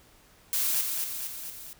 blue noise with echo, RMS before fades -27 dBFS, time 0.53-0.81 s, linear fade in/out 0 ms, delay 230 ms, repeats 4, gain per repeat -4 dB, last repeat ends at 1.73 s, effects pink hiss -58 dBFS RMS until 1.79 s

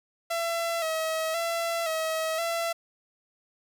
sawtooth tone with vibrato, 656 Hz, E5, 9 cents flat, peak -23 dBFS, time 0.3-2.73 s, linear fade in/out 10 ms, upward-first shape square, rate 0.96 Hz, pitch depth 43 cents each way, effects none

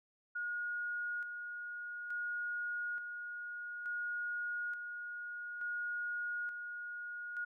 sine tone with tremolo, 1440 Hz, F#6, 47 cents flat, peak -36 dBFS, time 0.35-7.45 s, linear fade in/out 10 ms, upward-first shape square, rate 0.57 Hz, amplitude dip 45%, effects none

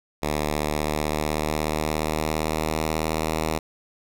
5% pulse tone with pitch glide, 75.2 to 78.89 Hz, D2 to D#2, +42 to +24 cents, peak -12 dBFS, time 0.22-3.59 s, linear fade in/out 10 ms, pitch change +82 cents, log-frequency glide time 0.44-3.06 s, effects none

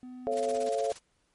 triangle tone, 251.7 Hz, B3, 33 cents sharp, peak -39 dBFS, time 0.03-0.69 s, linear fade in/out 0 ms
sine chord, A augmented, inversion none, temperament just, 440 / 550 / 687.5 Hz, A4 / C#5 / E#5, 0 / -14 / -27 cents, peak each -31 dBFS, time 0.27-0.92 s, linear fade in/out 0 ms
white noise with tremolo, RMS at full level -42 dBFS, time 0.31-1 s, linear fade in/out 50 ms, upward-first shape square, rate 17 Hz, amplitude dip 70%
effects pink hiss -72 dBFS RMS until 1.34 s + MP3 48 kbps

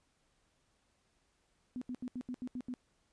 sine tone bursts, 249.7 Hz, B3, 19 cents sharp, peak -37 dBFS, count 8, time 1.76-2.739 s, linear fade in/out 0 ms, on 55 ms, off 77 ms, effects pink hiss -75 dBFS RMS until 3.12 s + resampled to 22050 Hz

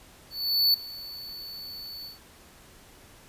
square tone with ADSR envelope, 4468 Hz, C#8, 13 cents sharp, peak -18 dBFS, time 0.3-2.19 s, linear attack 440 ms, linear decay 4 ms, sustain -20 dB, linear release 140 ms, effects pink hiss -53 dBFS RMS until 3.28 s + resampled to 32000 Hz

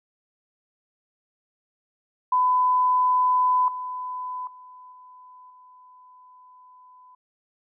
sine tone with level steps, 1004 Hz, B5, 28 cents sharp, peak -17 / -29 / -43 / -45 / -48 dBFS, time 2.32-7.15 s, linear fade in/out 5 ms, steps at 3.68 / 4.47 / 4.92 / 5.5 s, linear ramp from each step 2 ms, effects none

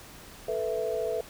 sine chord, A suspended second, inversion none, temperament equal, 440 / 493.9 / 659.3 Hz, A4 / B4 / E5, 0 / 0 / 0 cents, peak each -31 / -32 / -32 dBFS, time 0.48-1.21 s, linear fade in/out 5 ms, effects pink hiss -48 dBFS RMS until 1.29 s

